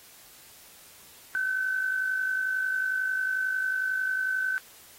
sine tone with amplitude modulation, 1525 Hz, G6, 48 cents flat, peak -23 dBFS, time 1.35-4.58 s, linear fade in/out 0 ms, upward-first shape sine, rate 51.1 Hz, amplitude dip 50%, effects white hiss -52 dBFS RMS until 4.98 s + AAC 48 kbps

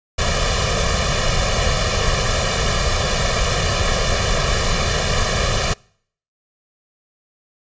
pink noise with comb filter, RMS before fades -18 dBFS, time 0.18-5.74 s, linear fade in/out 10 ms, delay 1.7 ms, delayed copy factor +1, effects noise-tail reverb RT60 0.6 s tail -26 dB re dry + resampled to 16000 Hz

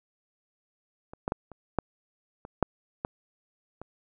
clicks, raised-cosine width 1 ms, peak -28 / -15 / -14 / -30 / -10 / -27 / -7 / -15 / -26 dBFS, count 9, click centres 1.135 / 1.279 / 1.321 / 1.517 / 1.787 / 2.451 / 2.627 / 3.049 / 3.816 s, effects none

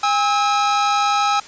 45% pulse tone pair together, 814 / 1292.1 Hz, G#5 / E6, -35 / -35 cents, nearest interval minor sixth, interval 800 cents, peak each -18 dBFS, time 0.03-1.4 s, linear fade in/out 5 ms, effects white hiss -39 dBFS RMS until 1.47 s + resampled to 16000 Hz

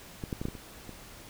clicks, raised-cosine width 3 ms, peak -22 / -19 / -21 / -18 / -23 / -29 / -28 dBFS, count 7, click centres 0.238 / 0.328 / 0.415 / 0.454 / 0.485 / 0.552 / 0.893 s, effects pink hiss -49 dBFS RMS until 1.29 s

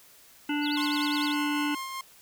harmonic tone, 293.7 Hz, D4, in tune, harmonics 1 / 3 / 5 / 7 / 9 / 10, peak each -27 / -36 / -36 / -40 / -38 / -39 dBFS, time 0.49-1.75 s, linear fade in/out 5 ms
triangle tone with vibrato, 3896 Hz, B7, 24 cents flat, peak -32 dBFS, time 0.61-1.36 s, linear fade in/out 50 ms, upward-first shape sine, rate 9.9 Hz, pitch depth 300 cents each way
sawtooth tone with tremolo, 1062 Hz, C6, 25 cents sharp, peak -29 dBFS, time 0.77-2.01 s, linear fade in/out 2 ms, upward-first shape sine, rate 5.1 Hz, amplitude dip 30%
effects white hiss -55 dBFS RMS until 2.21 s

